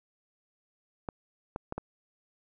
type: clicks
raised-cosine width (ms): 1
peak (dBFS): -20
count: 4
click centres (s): 1.088 / 1.561 / 1.724 / 1.78
effects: none